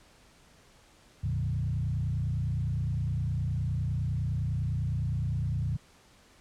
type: tone with frequency modulation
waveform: sine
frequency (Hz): 113.2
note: A2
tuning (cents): +50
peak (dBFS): -27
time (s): 1.23-5.77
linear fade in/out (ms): 10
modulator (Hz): 29.8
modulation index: 1.4
effects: pink hiss -59 dBFS RMS until 6.4 s + low-pass 9000 Hz 12 dB/octave